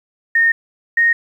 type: tone pair in turn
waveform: sine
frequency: 1837 / 1858.3 Hz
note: A#6 / A#6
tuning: -26 / -6 cents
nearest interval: unison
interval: 20 cents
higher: second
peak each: -10 dBFS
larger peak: neither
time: 0.35-0.52 / 0.97-1.13 s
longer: first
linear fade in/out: 5 ms
effects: 8-bit